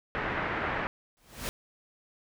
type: low-pass noise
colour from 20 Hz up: white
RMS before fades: -32 dBFS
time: 0.15-0.87 s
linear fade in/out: 0 ms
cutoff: 2000 Hz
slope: 24 dB/octave
type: noise with exponential growth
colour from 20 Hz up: pink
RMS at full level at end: -31 dBFS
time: 1.17-1.49 s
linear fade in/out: 0 ms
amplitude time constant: 69 ms
effects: none

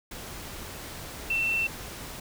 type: tone in noise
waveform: sine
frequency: 2688 Hz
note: E7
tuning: 33 cents sharp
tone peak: -24 dBFS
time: 1.3-1.67 s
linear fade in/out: 5 ms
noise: pink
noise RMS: -40 dBFS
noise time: 0.11-2.2 s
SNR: +13 dB
effects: none

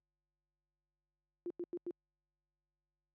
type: tone bursts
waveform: sine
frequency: 349.2 Hz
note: F4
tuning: in tune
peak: -37 dBFS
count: 4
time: 1.46-1.908 s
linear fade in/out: 0 ms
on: 43 ms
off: 92 ms
effects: added 50 Hz sine -70 dBFS peak until 3.14 s + high-pass 200 Hz 12 dB/octave

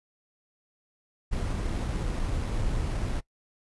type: noise with sample-and-hold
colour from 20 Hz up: brown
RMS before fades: -29 dBFS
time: 1.31-3.21 s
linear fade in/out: 20 ms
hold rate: 7350 Hz
effects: noise-tail reverb RT60 0.1 s tail -21 dB re dry + resampled to 24000 Hz

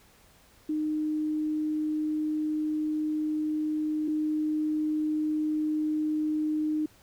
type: tone pair in turn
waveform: sine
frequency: 306.9 / 306.9 Hz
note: D#4 / D#4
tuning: -24 / -24 cents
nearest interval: unison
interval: 0 cents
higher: neither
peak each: -26 / -25 dBFS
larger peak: second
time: 0.69-4.08 / 4.08-6.86 s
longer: first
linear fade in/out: 5 ms
effects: pink hiss -59 dBFS RMS until 7.02 s

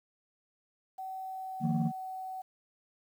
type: tone with pitch glide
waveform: sine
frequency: 759 to 752.9 Hz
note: F#5 to F#5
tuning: +44 to +30 cents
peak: -37 dBFS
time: 0.98-2.42 s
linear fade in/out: 10 ms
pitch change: -14 cents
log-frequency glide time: 1.21-2.01 s
type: chord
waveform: sine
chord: Eb suspended second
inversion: none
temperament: equal with one note detuned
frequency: 155.56 / 174.61 / 229.5 Hz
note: Eb3 / F3 / Bb3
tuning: 0 / 0 / -27 cents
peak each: -30 / -32 / -30 dBFS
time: 1.6-1.92 s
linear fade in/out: 50 ms
effects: tanh soft clip ceiling -20 dBFS + 10-bit

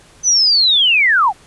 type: linear sweep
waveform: sine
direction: down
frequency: 6140 to 698.5 Hz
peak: -9 dBFS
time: 0.23-1.33 s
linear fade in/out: 50 ms
effects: pink hiss -46 dBFS RMS until 1.46 s + resampled to 24000 Hz

